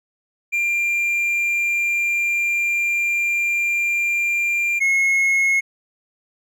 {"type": "tone pair in turn", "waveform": "triangle", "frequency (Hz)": [2385, 2170], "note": ["D7", "C#7"], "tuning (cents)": [26, -37], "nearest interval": "major second", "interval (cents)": 163, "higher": "first", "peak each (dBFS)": [-16, -13], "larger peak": "second", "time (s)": [[0.52, 4.8], [4.8, 5.61]], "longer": "first", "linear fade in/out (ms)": 20, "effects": []}